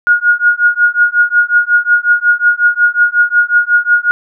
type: tone with tremolo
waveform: sine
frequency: 1437 Hz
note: F6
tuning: 49 cents sharp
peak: -3 dBFS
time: 0.07-4.11 s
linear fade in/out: 0 ms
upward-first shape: triangle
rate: 5.5 Hz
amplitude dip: 100%
effects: none